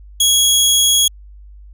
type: tone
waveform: 20% pulse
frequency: 3322 Hz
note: G#7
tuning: in tune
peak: -5 dBFS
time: 0.2-1.08 s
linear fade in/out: 5 ms
effects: added 50 Hz sine -36 dBFS peak until 1.73 s